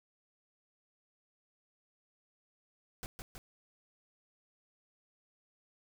pink noise with echo, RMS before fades -42 dBFS, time 3.03-3.06 s, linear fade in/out 0 ms, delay 160 ms, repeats 2, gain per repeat -3 dB, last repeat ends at 3.38 s, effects none

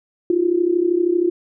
sine tone with amplitude modulation, 349.5 Hz, F4, 1 cent sharp, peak -11 dBFS, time 0.3-1.3 s, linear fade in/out 2 ms, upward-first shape sine, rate 32.8 Hz, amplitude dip 80%, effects none

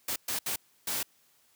white noise bursts at uneven times, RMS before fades -32 dBFS, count 4, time 0.08-0.16 / 0.28-0.39 / 0.46-0.56 / 0.87-1.03 s, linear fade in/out 5 ms, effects white hiss -66 dBFS RMS until 1.55 s + high-pass 80 Hz 12 dB/octave

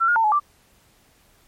sine tone with pitch steps, 1350 / 1426 / 901 / 851 / 1174 Hz, E6 / F6 / A5 / G#5 / D6, +41 / +36 / +41 / +42 / -1 cents, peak -15 dBFS, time 0-0.4 s, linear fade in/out 20 ms, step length 80 ms, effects pink hiss -58 dBFS RMS until 1.47 s + MP3 64 kbps

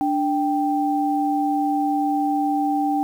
sine tone pair together, 293.7 / 784.1 Hz, D4 / G5, 0 / 0 cents, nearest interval octave + perfect fourth, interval 1700 cents, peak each -21 dBFS, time 0.01-3.03 s, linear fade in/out 0 ms, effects 8-bit

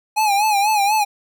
square tone with vibrato, 830.6 Hz, G#5, in tune, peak -15 dBFS, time 0.16-1.05 s, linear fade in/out 20 ms, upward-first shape sine, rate 4.1 Hz, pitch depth 87 cents each way, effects none

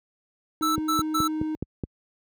triangle tone, 311.1 Hz, D#4, in tune, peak -24 dBFS, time 0.61-1.55 s, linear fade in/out 0 ms
square tone bursts, 1318.5 Hz, E6, in tune, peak -23 dBFS, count 3, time 0.62-1.28 s, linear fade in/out 10 ms, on 140 ms, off 120 ms
click train, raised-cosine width 3 ms, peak -15 dBFS, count 6, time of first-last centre 0.78-1.837 s, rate 4.73 Hz
effects high-pass 60 Hz 12 dB/octave

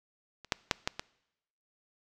clicks, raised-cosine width 0.2 ms, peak -30 / -9 / -7 / -11 / -17 dBFS, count 5, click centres 0.447 / 0.522 / 0.712 / 0.875 / 0.995 s, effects noise-tail reverb RT60 0.9 s tail -23 dB re dry

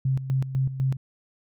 sine tone with tremolo, 132.8 Hz, C3, 26 cents sharp, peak -20 dBFS, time 0.05-0.97 s, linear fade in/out 5 ms, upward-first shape square, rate 4 Hz, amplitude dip 70%, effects none

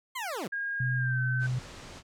20% pulse linear sweep, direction down, 1081 to 138.59 Hz, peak -28 dBFS, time 0.15-0.48 s, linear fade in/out 10 ms
sine tone with pitch glide, 1626 to 1534.7 Hz, G#6 to G6, -37 to -37 cents, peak -30 dBFS, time 0.52-1.47 s, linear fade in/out 10 ms, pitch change -100 cents, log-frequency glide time 0.96-1.2 s
sine tone, 126.3 Hz, B2, 39 cents sharp, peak -27 dBFS, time 0.8-1.59 s, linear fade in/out 5 ms
pink low-pass noise, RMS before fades -46 dBFS, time 1.39-2.03 s, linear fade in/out 50 ms, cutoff 7600 Hz, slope 24 dB/octave
effects none

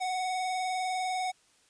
square tone with vibrato, 740 Hz, F#5, in tune, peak -30 dBFS, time 0-1.32 s, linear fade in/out 20 ms, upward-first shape square, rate 20 Hz, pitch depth 23 cents each way, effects white hiss -65 dBFS RMS until 1.69 s + resampled to 22050 Hz

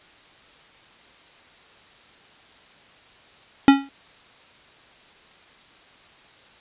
square tone with exponential decay, 275.9 Hz, C#4, 8 cents flat, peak -6 dBFS, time 3.68-3.89 s, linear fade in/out 1 ms, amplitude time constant 44 ms, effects white hiss -51 dBFS RMS until 6.6 s + resampled to 8000 Hz

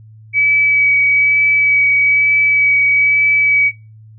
sine tone with vibrato, 2281 Hz, C#7, 49 cents sharp, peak -9 dBFS, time 0.33-3.72 s, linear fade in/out 50 ms, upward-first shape sine, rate 1.1 Hz, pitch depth 12 cents each way, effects noise-tail reverb RT60 0.3 s tail -21 dB re dry + added 109 Hz sine -37 dBFS peak until 4.18 s

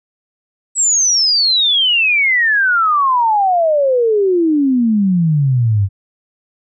sine exponential sweep, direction down, 7902 to 94.8 Hz, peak -10 dBFS, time 0.75-5.89 s, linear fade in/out 50 ms, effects none

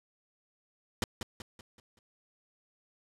pink noise with echo, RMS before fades -30 dBFS, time 1.02-1.04 s, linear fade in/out 2 ms, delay 190 ms, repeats 5, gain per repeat -7 dB, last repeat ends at 1.99 s, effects low-pass 9000 Hz 12 dB/octave

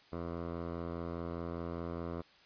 10% pulse tone with low-pass filter, 84.9 Hz, F2, 48 cents flat, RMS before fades -40 dBFS, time 0.12-2.22 s, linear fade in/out 10 ms, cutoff 1000 Hz, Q 1.6, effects white hiss -62 dBFS RMS until 2.45 s + resampled to 11025 Hz

